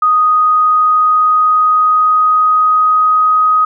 sine tone with pitch glide, 1244.5 to 1255.3 Hz, D#6 to D#6, 0 to +15 cents, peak -7 dBFS, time 0.02-3.65 s, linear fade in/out 5 ms, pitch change +15 cents, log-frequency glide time 0.17-3.38 s, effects none

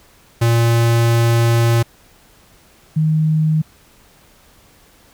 square / sine tone pair in turn, 116.54 / 156.24 Hz, A#2 / D#3, 0 / +8 cents, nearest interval perfect fourth, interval 508 cents, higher second, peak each -12 dBFS, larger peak neither, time 0.41-1.83 / 2.96-3.62 s, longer first, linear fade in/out 10 ms, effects pink hiss -50 dBFS RMS until 5.13 s

